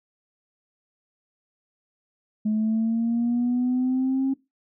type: linear sweep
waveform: sine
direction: up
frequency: 212.9 to 270 Hz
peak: -19 dBFS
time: 2.45-4.34 s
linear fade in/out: 10 ms
effects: noise-tail reverb RT60 0.2 s tail -19 dB re dry + tanh soft clip ceiling -17 dBFS